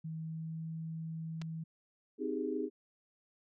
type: tone with pitch glide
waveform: sine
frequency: 160 to 161.67 Hz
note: D#3 to E3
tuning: +49 to -33 cents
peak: -38 dBFS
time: 0.04-1.64 s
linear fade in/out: 10 ms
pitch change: +18 cents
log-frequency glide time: 0.15-0.66 s
type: clicks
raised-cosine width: 0.2 ms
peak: -30 dBFS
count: 2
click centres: 1.416 / 1.419 s
type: chord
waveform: sine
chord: Ab major seventh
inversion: first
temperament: just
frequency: 259.6 / 311.5 / 389.3 / 415.3 Hz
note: C4 / Eb4 / G4 / Ab4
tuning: -13 / +2 / -12 / 0 cents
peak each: -39 / -38 / -40 / -38 dBFS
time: 2.18-2.7 s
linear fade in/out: 50 ms
effects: none